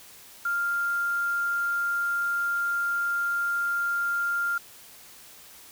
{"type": "tone with quantisation", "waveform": "sine", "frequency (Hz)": 1396.9, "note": "F6", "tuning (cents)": 0, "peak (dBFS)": -24, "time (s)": [0.45, 4.58], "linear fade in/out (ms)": 5, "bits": 7, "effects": ["white hiss -49 dBFS RMS until 5.71 s"]}